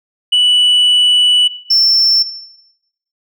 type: tone pair in turn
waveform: sine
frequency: 2960 / 5382 Hz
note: F#7 / E8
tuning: 0 / +35 cents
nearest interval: minor seventh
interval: 1035 cents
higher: second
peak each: -5 dBFS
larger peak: neither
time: 0.32-1.48 / 1.7-2.23 s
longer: first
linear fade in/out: 10 ms
effects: noise-tail reverb RT60 0.9 s tail -17 dB re dry + tanh soft clip ceiling -6 dBFS